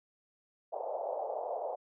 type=band-pass noise; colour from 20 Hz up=pink; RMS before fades=-37 dBFS; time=0.72-1.76 s; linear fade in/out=20 ms; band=500 to 820 Hz; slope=48 dB/octave; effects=none